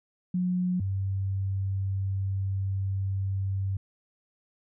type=tone pair in turn; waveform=sine; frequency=180.9 / 96.89 Hz; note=F#3 / G2; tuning=-39 / -20 cents; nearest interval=major seventh; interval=1081 cents; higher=first; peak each=-24 / -26 dBFS; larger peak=first; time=0.34-0.8 / 0.8-3.77 s; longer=second; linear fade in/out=5 ms; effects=none